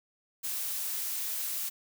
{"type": "noise", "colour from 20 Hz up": "blue", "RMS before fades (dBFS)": -34, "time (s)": [0.43, 1.7], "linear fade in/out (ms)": 20, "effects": []}